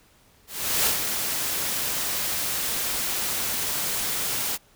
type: noise with ADSR envelope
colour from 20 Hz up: white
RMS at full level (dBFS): -21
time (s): 0.47-4.58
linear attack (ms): 390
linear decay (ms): 100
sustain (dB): -6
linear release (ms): 35
effects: pink hiss -58 dBFS RMS until 4.75 s